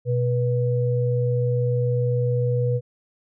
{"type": "tone pair together", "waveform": "sine", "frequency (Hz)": [123.5, 487.5], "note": ["B2", "B4"], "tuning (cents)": [0, -23], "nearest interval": "2 octaves", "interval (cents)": 2377, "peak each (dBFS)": [-20, -24], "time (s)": [0.05, 2.81], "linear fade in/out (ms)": 50, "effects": []}